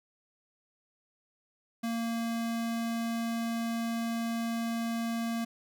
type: tone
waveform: square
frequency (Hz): 230.4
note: A#3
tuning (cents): -20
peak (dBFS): -31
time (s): 1.83-5.45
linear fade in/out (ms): 10
effects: none